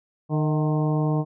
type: harmonic tone with a mistuned harmonic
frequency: 152.4 Hz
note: D#3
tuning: 36 cents flat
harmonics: 1 / 2 / 3 / 4 / 5 / 6 / 7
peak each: -21 / -27 / -31 / -33 / -35 / -37 / -38 dBFS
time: 0.29-1.25 s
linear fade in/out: 50 ms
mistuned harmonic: 4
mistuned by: +54 cents
effects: none